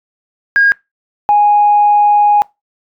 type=tone pair in turn; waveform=sine; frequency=1628 / 828.2 Hz; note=G#6 / G#5; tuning=-35 / -5 cents; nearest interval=octave; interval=1170 cents; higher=first; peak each=-5 dBFS; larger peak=neither; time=0.56-0.72 / 1.29-2.42 s; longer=second; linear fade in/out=0 ms; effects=noise-tail reverb RT60 0.2 s tail -23 dB re dry + tanh soft clip ceiling -1 dBFS